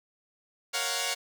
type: chord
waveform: 5% pulse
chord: Gb major seventh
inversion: first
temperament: equal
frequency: 466.2 / 554.4 / 698.5 / 740 Hz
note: Bb4 / Db5 / F5 / Gb5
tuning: 0 / 0 / 0 / 0 cents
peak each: -25 / -22 / -22 / -22 dBFS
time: 0.73-1.15 s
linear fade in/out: 20 ms
effects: none